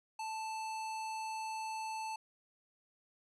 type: tone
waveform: square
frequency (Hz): 880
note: A5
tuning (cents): 0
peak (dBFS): -39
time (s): 0.19-2.16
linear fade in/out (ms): 5
effects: resampled to 24000 Hz